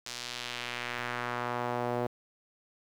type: tone with band-pass filter sweep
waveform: sawtooth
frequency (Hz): 121.6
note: B2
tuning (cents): -26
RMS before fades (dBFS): -35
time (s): 0.06-2.07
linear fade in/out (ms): 5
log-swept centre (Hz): 5400 to 560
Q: 1.3
effects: 9-bit